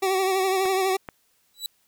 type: tone with vibrato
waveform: 25% pulse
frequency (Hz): 380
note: F#4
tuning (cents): +46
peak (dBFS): -17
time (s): 0.02-0.97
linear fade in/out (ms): 10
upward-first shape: triangle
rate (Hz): 12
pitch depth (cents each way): 53
type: clicks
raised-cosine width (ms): 0.5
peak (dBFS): -19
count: 2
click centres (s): 0.656 / 1.088
type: tone with exponential growth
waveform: sawtooth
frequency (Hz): 3939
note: B7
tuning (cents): -5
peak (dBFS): -21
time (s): 1.54-1.66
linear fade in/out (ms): 1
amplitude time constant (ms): 26
effects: white hiss -66 dBFS RMS until 1.87 s

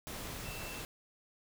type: tone in noise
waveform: sine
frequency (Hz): 2674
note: E7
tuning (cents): +24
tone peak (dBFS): -48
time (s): 0.45-0.8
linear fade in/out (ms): 0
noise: pink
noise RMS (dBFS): -43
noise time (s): 0.07-0.85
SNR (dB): -8
effects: none

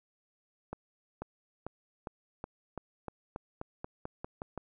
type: accelerating click train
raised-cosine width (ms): 1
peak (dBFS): -24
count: 14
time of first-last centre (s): 0.73-4.577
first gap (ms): 490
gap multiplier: 0.91
effects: none

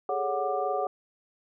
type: tone cluster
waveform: sine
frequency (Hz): 406.4 / 430.6 / 559 / 737 / 1185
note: G#4 / A4 / C#5 / F#5 / D6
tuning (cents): -38 / -37 / +14 / -7 / +15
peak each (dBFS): -34 / -35 / -32 / -29 / -35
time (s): 0.09-0.87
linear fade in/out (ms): 2
effects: none

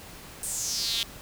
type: tone with high-pass filter sweep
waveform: sawtooth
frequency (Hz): 230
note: A#3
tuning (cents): -23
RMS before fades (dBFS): -30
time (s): 0.43-1.03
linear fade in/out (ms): 0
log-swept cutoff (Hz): 9100 to 3300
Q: 4.9
effects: pink hiss -45 dBFS RMS until 1.21 s

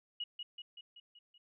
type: tone with echo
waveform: sine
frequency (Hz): 2900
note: F#7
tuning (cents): -35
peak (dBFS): -36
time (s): 0.2-0.24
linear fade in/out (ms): 5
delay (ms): 190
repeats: 6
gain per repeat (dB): -4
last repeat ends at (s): 1.38
effects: none

